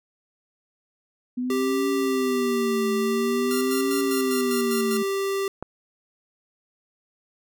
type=tone with vibrato; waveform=sine; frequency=246.9 Hz; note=B3; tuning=in tune; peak=-24 dBFS; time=1.37-5.03 s; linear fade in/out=10 ms; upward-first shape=triangle; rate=0.48 Hz; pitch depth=210 cents each way
type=tone; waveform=square; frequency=392 Hz; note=G4; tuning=in tune; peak=-24 dBFS; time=1.5-5.48 s; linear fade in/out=2 ms
type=tone with tremolo; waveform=5% pulse; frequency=1391 Hz; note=F6; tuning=7 cents flat; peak=-18 dBFS; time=3.51-4.97 s; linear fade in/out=0 ms; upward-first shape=square; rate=5 Hz; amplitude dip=70%
type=click; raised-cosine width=1 ms; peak=-17 dBFS; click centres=5.626 s
effects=none